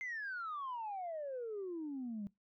sine exponential sweep, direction down, 2107 to 196 Hz, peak -38 dBFS, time 0.01-2.27 s, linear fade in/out 0 ms, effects noise-tail reverb RT60 0.2 s tail -23 dB re dry + tanh soft clip ceiling -36 dBFS

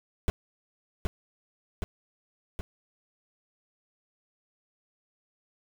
brown noise with echo, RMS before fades -24 dBFS, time 0.28-0.3 s, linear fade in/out 0 ms, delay 770 ms, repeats 3, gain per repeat -3 dB, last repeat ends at 2.61 s, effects none

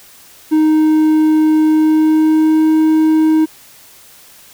triangle tone with pitch glide, 311.1 to 314.5 Hz, D#4 to D#4, 0 to +19 cents, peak -6 dBFS, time 0.51-3.46 s, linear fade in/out 20 ms, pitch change +19 cents, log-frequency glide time 1.66-2.71 s, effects white hiss -42 dBFS RMS until 4.53 s

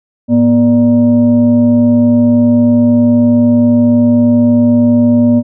sine tone with frequency modulation, 240.8 Hz, B3, 44 cents flat, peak -5 dBFS, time 0.28-5.43 s, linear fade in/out 50 ms, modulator 349 Hz, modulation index 0.53, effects none

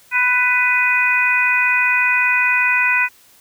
harmonic tone, 497.2 Hz, B4, 12 cents sharp, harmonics 2 / 3 / 4 / 5, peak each -23 / -19 / -19 / -16 dBFS, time 0.11-3.09 s, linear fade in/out 50 ms, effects white hiss -50 dBFS RMS until 3.4 s

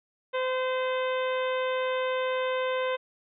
harmonic tone, 514 Hz, C5, 31 cents flat, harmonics 1 / 2 / 3 / 4 / 5 / 6 / 7, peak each -27 / -33 / -37 / -39 / -41 / -43 / -44 dBFS, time 0.33-2.97 s, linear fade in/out 20 ms, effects none

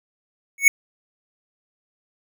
square tone with exponential growth, 2217 Hz, C#7, in tune, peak -6 dBFS, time 0.58-0.68 s, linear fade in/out 2 ms, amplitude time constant 21 ms, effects none

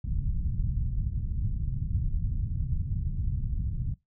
pink low-pass noise, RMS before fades -29 dBFS, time 0.04-3.94 s, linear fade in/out 2 ms, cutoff 140 Hz, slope 24 dB/octave, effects noise-tail reverb RT60 0.2 s tail -22 dB re dry

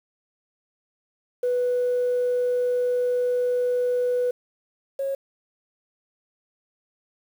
sine tone pair in turn, 493.9 / 546.2 Hz, B4 / C#5, 0 / -26 cents, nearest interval major second, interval 174 cents, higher second, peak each -19 / -23 dBFS, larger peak first, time 1.43-4.31 / 4.99-5.15 s, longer first, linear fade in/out 5 ms, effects tanh soft clip ceiling -16 dBFS + 8-bit

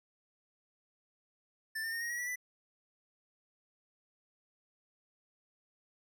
square tone with pitch steps, 1771 / 1805.1 / 1839.8 / 1875.2 / 1911.3 / 1948.1 / 1985.6 Hz, A6 / A6 / A#6 / A#6 / A#6 / B6 / B6, +11 / +44 / -23 / +10 / +43 / -24 / +9 cents, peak -36 dBFS, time 1.75-2.359 s, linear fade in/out 10 ms, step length 87 ms, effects none

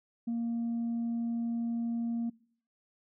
sine tone, 233.1 Hz, A#3, in tune, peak -28 dBFS, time 0.27-2.3 s, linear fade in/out 10 ms, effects noise-tail reverb RT60 0.6 s tail -25 dB re dry + tanh soft clip ceiling -28 dBFS

